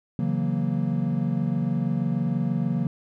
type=chord; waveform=triangle; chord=F# dominant seventh; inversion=second; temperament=equal; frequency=138.59 / 164.81 / 185 / 233.1 Hz; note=C#3 / E3 / F#3 / A#3; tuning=0 / 0 / 0 / 0 cents; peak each=-26 dBFS; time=0.19-2.87 s; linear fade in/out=2 ms; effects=none